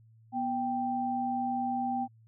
sine tone pair together, 244.5 / 784.4 Hz, B3 / G5, -17 / +1 cents, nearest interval octave + minor sixth, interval 2018 cents, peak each -33 / -30 dBFS, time 0.32-2.08 s, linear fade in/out 50 ms, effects added 112 Hz sine -56 dBFS peak until 2.27 s

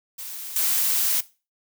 blue noise with level steps, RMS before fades -35 / -22 dBFS, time 0.18-1.21 s, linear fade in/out 10 ms, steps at 0.56 s, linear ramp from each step 2 ms, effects noise-tail reverb RT60 0.3 s tail -18 dB re dry

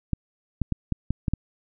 clicks, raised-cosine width 5 ms, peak -11 dBFS, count 7, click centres 0.133 / 0.617 / 0.723 / 0.923 / 1.106 / 1.282 / 1.336 s, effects none

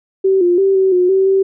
sine tone with pitch steps, 384 / 351.8 / 388.8 / 381.2 / 360.8 / 383.5 / 386.4 Hz, G4 / F4 / G4 / G4 / F#4 / G4 / G4, -36 / +13 / -14 / -48 / -44 / -38 / -25 cents, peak -9 dBFS, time 0.24-1.43 s, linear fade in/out 10 ms, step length 170 ms, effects none

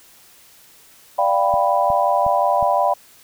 sine chord, G dominant seventh, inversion second, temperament equal, 587.3 / 698.5 / 784 / 987.8 Hz, D5 / F5 / G5 / B5, 0 / 0 / 0 / 0 cents, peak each -20 dBFS, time 1.18-2.94 s, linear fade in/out 10 ms
click train, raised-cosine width 5 ms, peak -20 dBFS, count 4, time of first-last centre 1.54-2.627 s, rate 2.76 Hz
effects white hiss -49 dBFS RMS until 3.23 s

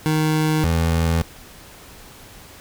25% pulse tone pair in turn, 155.56 / 82.41 Hz, D#3 / E2, 0 / 0 cents, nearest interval major seventh, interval 1100 cents, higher first, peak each -13 dBFS, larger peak neither, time 0.06-0.64 / 0.64-1.22 s, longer neither, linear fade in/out 0 ms, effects pink hiss -43 dBFS RMS until 2.6 s

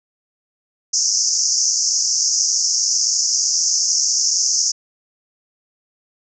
white band-pass noise, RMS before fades -18 dBFS, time 0.93-4.72 s, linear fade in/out 10 ms, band 5100 to 6700 Hz, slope 96 dB/octave, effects none

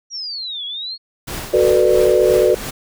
sine exponential two-way sweep, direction down then up, 5760 to 3291 to 4371 Hz, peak -24 dBFS, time 0.1-0.98 s, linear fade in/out 50 ms, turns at 0.65 s
pink noise with tremolo, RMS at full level -26 dBFS, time 1.27-2.71 s, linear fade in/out 10 ms, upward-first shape triangle, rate 3 Hz, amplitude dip 60%
sine chord, B minor seventh, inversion second, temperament just, 370.4 / 444.5 / 493.9 / 592.7 Hz, F#4 / A4 / B4 / D5, +2 / +18 / 0 / +16 cents, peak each -15 / -17 / -15 / -17 dBFS, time 1.53-2.55 s, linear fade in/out 10 ms
effects none

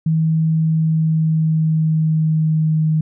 sine tone with pitch glide, 160 to 156.71 Hz, D#3 to D#3, +49 to +13 cents, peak -13 dBFS, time 0.06-3.01 s, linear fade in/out 5 ms, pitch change -36 cents, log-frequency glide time 0.51-2.87 s, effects none

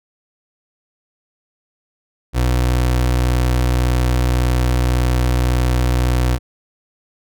30% pulse tone, 61.8 Hz, B1, 2 cents sharp, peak -11 dBFS, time 2.33-6.39 s, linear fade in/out 50 ms, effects none

